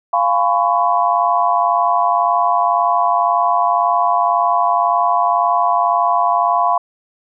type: chord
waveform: sine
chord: C# dominant seventh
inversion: first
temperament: equal with one note detuned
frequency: 698.5 / 830.6 / 1006.8 / 1108.7 Hz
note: E#5 / G#5 / B5 / C#6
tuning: 0 / 0 / +33 / 0 cents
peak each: -16 / -22 / -16 / -19 dBFS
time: 0.13-6.78 s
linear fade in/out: 5 ms
effects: none